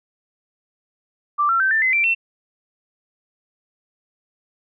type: tone with pitch steps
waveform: sine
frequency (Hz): 1174.7 / 1349.4 / 1550 / 1780.5 / 2045 / 2349 / 2699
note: D6 / E6 / G6 / A6 / C7 / D7 / E7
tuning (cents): 0 / +40 / -20 / +20 / -40 / 0 / +40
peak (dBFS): -15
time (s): 1.38-2.15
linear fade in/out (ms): 20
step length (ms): 110
effects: none